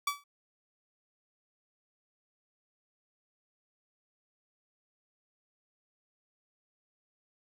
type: tone with exponential decay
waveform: sawtooth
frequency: 1148 Hz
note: D6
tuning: 40 cents flat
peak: -22 dBFS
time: 0.07-0.24 s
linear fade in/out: 5 ms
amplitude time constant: 35 ms
effects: none